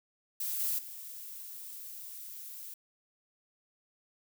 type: noise with level steps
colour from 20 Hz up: violet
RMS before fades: -35 / -32 / -45 dBFS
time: 0.4-2.74 s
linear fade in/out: 5 ms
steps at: 0.59 / 0.78 s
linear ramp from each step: 10 ms
effects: none